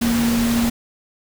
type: tone in noise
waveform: sine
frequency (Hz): 233.8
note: A#3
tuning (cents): +5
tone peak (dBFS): -16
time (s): 0.01-0.7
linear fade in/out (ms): 10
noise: pink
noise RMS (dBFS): -25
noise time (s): 0.01-0.7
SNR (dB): +6
effects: none